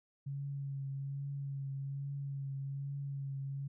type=tone with vibrato; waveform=sine; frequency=138.59 Hz; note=C#3; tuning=in tune; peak=-37 dBFS; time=0.26-3.68 s; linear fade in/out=10 ms; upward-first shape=triangle; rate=1.2 Hz; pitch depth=27 cents each way; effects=none